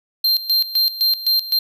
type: tone with tremolo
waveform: square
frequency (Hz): 4168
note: C8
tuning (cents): -7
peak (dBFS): -14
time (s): 0.24-1.59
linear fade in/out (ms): 5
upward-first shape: square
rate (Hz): 3.9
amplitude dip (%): 80
effects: none